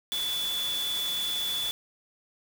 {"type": "tone in noise", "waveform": "sine", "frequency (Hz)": 3452, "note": "A7", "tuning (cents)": -34, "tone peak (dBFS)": -28, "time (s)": [0.12, 1.71], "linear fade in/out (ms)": 0, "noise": "white", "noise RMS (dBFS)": -37, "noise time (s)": [0.12, 1.71], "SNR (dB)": 6, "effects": []}